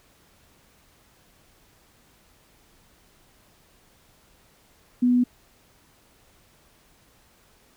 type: tone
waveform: sine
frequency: 246.4 Hz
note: B3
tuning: 4 cents flat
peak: -16 dBFS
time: 5.02-5.24 s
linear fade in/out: 10 ms
effects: pink hiss -59 dBFS RMS until 7.76 s